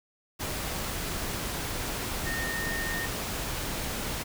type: tone in noise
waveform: sine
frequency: 1837 Hz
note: A#6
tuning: 26 cents flat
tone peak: -32 dBFS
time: 2.25-3.07 s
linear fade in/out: 20 ms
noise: pink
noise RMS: -33 dBFS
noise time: 0.39-4.24 s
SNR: -2 dB
effects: none